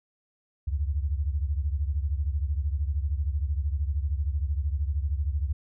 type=beating tone pair; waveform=sine; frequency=69.3 / 82.3 Hz; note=C#2 / E2; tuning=0 / -2 cents; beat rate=13 Hz; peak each=-26 / -30 dBFS; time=0.67-5.53 s; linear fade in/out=10 ms; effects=none